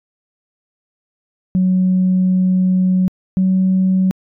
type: tone pair in turn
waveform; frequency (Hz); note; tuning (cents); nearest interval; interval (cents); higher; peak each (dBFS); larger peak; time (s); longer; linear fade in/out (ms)
sine; 185 / 187.58; F#3 / F#3; 0 / +24; unison; 24; second; -10; neither; 1.55-3.08 / 3.37-4.11; first; 0
effects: tanh soft clip ceiling -7 dBFS